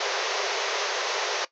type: band-pass noise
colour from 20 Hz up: pink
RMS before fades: -28 dBFS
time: 0-1.45 s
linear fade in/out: 5 ms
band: 380 to 6500 Hz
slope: 96 dB/octave
effects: noise-tail reverb RT60 0.1 s tail -17 dB re dry